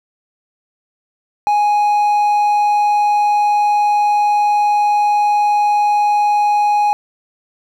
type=tone; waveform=triangle; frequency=830.6 Hz; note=G#5; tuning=in tune; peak=-9 dBFS; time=1.47-6.93 s; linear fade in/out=0 ms; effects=none